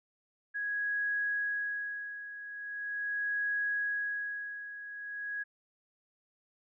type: tone with tremolo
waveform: sine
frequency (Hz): 1661.2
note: G#6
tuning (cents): 0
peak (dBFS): -29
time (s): 0.54-5.44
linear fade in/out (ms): 20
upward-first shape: sine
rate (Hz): 0.41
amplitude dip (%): 75
effects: none